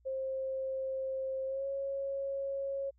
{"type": "tone with pitch glide", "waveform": "sine", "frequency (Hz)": [530, 549], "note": ["C5", "C#5"], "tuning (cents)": [22, -17], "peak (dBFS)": -33, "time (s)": [0.05, 2.91], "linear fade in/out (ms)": 20, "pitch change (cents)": 61, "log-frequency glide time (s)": [1.46, 1.66], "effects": ["added 60 Hz sine -64 dBFS peak until 2.98 s"]}